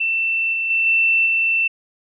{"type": "tone with level steps", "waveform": "sine", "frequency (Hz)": 2679, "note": "E7", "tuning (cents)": 27, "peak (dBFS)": [-17, -19, -15, -13, -15], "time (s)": [0, 1.68], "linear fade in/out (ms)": 10, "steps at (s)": [0.53, 0.7, 0.86, 1.26], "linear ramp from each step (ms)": 5, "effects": []}